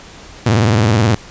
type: tone with vibrato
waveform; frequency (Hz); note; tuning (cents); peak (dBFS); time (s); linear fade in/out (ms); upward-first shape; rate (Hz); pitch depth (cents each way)
sawtooth; 110; A2; 0; -6; 0.46-1.15; 5; sine; 19; 210
effects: pink hiss -37 dBFS RMS until 1.3 s + resampled to 16000 Hz